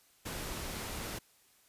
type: noise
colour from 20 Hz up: pink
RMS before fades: -40 dBFS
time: 0.25-1.19 s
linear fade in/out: 10 ms
effects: white hiss -66 dBFS RMS until 1.68 s + resampled to 32000 Hz